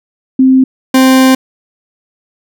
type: tone pair in turn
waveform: sine / 40% pulse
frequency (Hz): 261.6 / 261.6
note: C4 / C4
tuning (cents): 0 / 0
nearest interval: unison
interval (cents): 0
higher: neither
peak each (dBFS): -3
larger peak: neither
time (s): 0.39-0.64 / 0.94-1.35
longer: second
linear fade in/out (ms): 5
effects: none